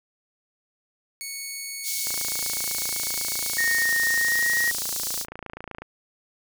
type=tone; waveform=10% pulse; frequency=2217 Hz; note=C#7; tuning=in tune; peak=-23 dBFS; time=1.21-3.83 s; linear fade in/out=0 ms
type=high-pass noise; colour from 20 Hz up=pink; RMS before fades=-29 dBFS; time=1.83-5.26 s; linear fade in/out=50 ms; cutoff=4500 Hz; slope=24 dB/octave
type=click train; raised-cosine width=0.5 ms; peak=-21 dBFS; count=106; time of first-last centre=2.07-5.82 s; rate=28 Hz
type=tone with pitch glide; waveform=triangle; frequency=1854 to 1886.4 Hz; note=A#6 to A#6; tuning=-10 to +20 cents; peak=-19 dBFS; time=3.58-4.71 s; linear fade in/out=5 ms; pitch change=+30 cents; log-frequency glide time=4.12-4.49 s
effects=none